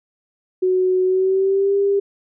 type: tone with pitch glide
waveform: sine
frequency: 370 to 398.9 Hz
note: F#4 to G4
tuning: 0 to +30 cents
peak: -14 dBFS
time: 0.62-2 s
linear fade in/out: 10 ms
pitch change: +130 cents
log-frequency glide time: 1.04-1.75 s
effects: none